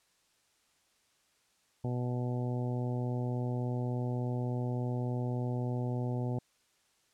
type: harmonic tone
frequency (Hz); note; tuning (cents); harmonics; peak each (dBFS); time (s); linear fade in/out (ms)
123.47; B2; 0; 1 / 2 / 3 / 4 / 5 / 6 / 7; -32 / -38 / -42 / -44 / -46 / -48 / -49; 1.84-6.39; 5
effects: white hiss -71 dBFS RMS until 7.13 s + low-pass 9000 Hz 12 dB/octave